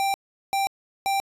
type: tone bursts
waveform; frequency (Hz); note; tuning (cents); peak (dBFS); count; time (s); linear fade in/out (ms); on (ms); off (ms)
square; 786; G5; +4; -22; 3; 0-1.2; 0; 140; 390
effects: resampled to 32000 Hz